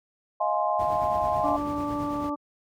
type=chord; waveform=sine; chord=F minor seventh; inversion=third; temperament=just; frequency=628.6 / 698.5 / 838.1 / 1047.7 Hz; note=Eb5 / F5 / Ab5 / C6; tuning=+18 / 0 / +16 / +2 cents; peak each=-28 dBFS; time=0.4-1.57 s; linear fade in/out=10 ms
type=noise with tremolo; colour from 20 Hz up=brown; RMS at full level=-32 dBFS; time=0.79-2.3 s; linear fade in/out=5 ms; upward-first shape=triangle; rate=9.1 Hz; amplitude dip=50%
type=harmonic tone; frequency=291.9 Hz; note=D4; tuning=10 cents flat; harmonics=1 / 2 / 3 / 4; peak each=-29 / -35 / -35 / -33 dBFS; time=1.43-2.36 s; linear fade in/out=20 ms
effects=high-pass 80 Hz 12 dB/octave